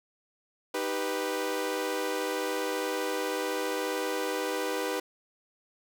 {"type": "chord", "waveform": "sawtooth", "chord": "Eb augmented", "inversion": "none", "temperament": "equal", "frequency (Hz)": [311.1, 392, 493.9], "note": ["Eb4", "G4", "B4"], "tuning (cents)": [0, 0, 0], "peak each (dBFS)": [-32, -30, -28], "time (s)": [0.74, 5], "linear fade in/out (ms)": 5, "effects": []}